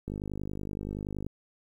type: click train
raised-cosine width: 3 ms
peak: -23 dBFS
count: 61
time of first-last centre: 0.08-1.266 s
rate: 50.6 Hz
effects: 10-bit